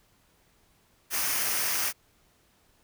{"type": "noise with comb filter", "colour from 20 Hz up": "white", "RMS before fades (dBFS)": -28, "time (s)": [1.1, 1.93], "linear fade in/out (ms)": 50, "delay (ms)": 0.26, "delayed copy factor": -0.5, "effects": ["pink hiss -65 dBFS RMS until 2.83 s"]}